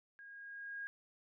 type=tone with level ramp; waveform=sine; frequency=1632 Hz; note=G#6; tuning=31 cents flat; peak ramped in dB=-52 to -40 dBFS; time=0.19-0.87 s; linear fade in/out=0 ms; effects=none